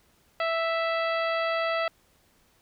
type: harmonic tone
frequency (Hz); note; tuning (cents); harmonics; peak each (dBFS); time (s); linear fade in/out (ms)
659.3; E5; 0; 1 / 2 / 3 / 4 / 5 / 6 / 7; -27 / -30 / -33 / -36 / -40 / -45 / -44; 0.4-1.88; 2
effects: pink hiss -64 dBFS RMS until 2.61 s